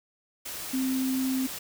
sine tone in noise, 261.6 Hz, C4, in tune, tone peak -25 dBFS, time 0.73-1.47 s, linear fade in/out 10 ms, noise white, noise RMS -37 dBFS, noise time 0.45-1.59 s, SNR +9 dB, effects none

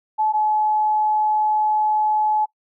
sine tone pair in turn, 862 / 854.6 Hz, A5 / G#5, -36 / +49 cents, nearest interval unison, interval 15 cents, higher first, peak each -16 / -16 dBFS, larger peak neither, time 0.18-0.33 / 0.33-2.46 s, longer second, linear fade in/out 20 ms, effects noise-tail reverb RT60 0.1 s tail -22 dB re dry

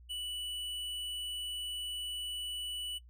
triangle tone with hard clipping, 2960 Hz, F#7, in tune, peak -38 dBFS, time 0.09-2.99 s, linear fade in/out 20 ms, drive 12 dB, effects noise-tail reverb RT60 0.1 s tail -18 dB re dry + added 60 Hz sine -53 dBFS peak until 3.09 s

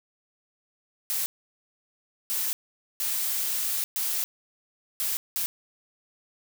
blue noise bursts at uneven times, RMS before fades -28 dBFS, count 6, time 1.1-1.26 / 2.3-2.53 / 3-3.84 / 3.96-4.24 / 5-5.17 / 5.36-5.46 s, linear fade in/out 0 ms, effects none

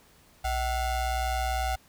square ring-modulated tone, 348.8 Hz, F4, 2 cents flat, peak -24 dBFS, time 0.44-1.76 s, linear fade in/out 10 ms, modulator 410 Hz, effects pink hiss -59 dBFS RMS until 1.88 s

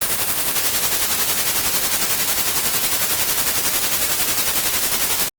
white noise with tremolo, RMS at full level -17 dBFS, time 0.01-5.29 s, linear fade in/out 10 ms, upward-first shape sine, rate 11 Hz, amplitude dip 50%, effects Opus 24 kbps

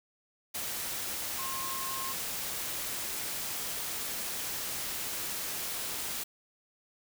sine tone in noise, 1066 Hz, C6, 32 cents sharp, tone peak -38 dBFS, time 1.38-2.13 s, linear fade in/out 10 ms, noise white, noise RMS -36 dBFS, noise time 0.54-6.24 s, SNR -5 dB, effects none

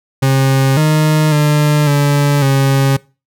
40% pulse tone with pitch steps, 134.5 / 154.3 / 149.2 / 143.8 / 136.4 Hz, C3 / D#3 / D3 / D3 / C#3, +48 / -14 / +28 / -36 / -28 cents, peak -8 dBFS, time 0.22-2.97 s, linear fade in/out 10 ms, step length 550 ms, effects noise-tail reverb RT60 0.3 s tail -22 dB re dry

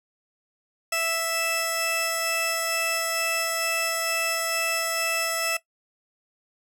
15% pulse tone pair together, 659.3 / 2635 Hz, E5 / E7, 0 / -1 cents, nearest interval 2 octaves, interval 2399 cents, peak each -20 dBFS, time 0.92-5.57 s, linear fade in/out 5 ms, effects noise-tail reverb RT60 0.1 s tail -17 dB re dry

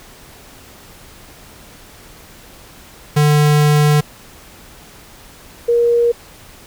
square / sine tone pair in turn, 148.9 / 472.7 Hz, D3 / A#4, +24 / +24 cents, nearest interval octave + minor sixth, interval 2000 cents, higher second, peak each -10 dBFS, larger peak neither, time 3.16-4.01 / 5.68-6.12 s, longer first, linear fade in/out 10 ms, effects pink hiss -41 dBFS RMS until 6.66 s

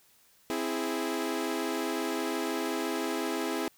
sawtooth chord, C augmented, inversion none, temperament equal, 261.6 / 329.6 / 415.3 Hz, C4 / E4 / G#4, 0 / 0 / 0 cents, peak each -31 / -29 / -31 dBFS, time 0.5-3.68 s, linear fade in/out 0 ms, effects white hiss -63 dBFS RMS until 3.77 s

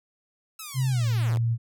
5% pulse linear sweep, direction down, 1328 to 58.27 Hz, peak -25 dBFS, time 0.59-1.38 s, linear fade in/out 5 ms
sine tone with pitch glide, 130.81 to 115.87 Hz, C3 to A#2, 0 to -10 cents, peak -21 dBFS, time 0.74-1.58 s, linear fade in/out 50 ms, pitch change -210 cents, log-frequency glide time 0.9-1.05 s
effects none

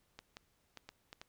clicks, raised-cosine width 0.2 ms, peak -30 dBFS, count 6, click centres 0.19 / 0.369 / 0.773 / 0.89 / 1.129 / 1.215 s, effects pink hiss -75 dBFS RMS until 1.28 s

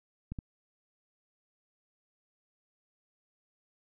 clicks, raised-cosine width 5 ms, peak -25 dBFS, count 2, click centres 0.32 / 0.388 s, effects none

